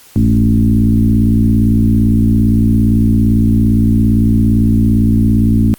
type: tone with frequency modulation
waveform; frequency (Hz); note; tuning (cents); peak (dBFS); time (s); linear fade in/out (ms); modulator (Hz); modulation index
sine; 155.56; D#3; 0; -7; 0.16-5.74; 0; 57.6; 2
effects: white hiss -42 dBFS RMS until 5.78 s + Opus 48 kbps